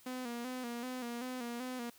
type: tone with vibrato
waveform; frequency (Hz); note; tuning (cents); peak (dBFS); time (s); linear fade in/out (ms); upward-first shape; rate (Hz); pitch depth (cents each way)
sawtooth; 245.6; B3; -9; -35; 0.06-1.9; 5; square; 2.6; 59
effects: white hiss -62 dBFS RMS until 1.98 s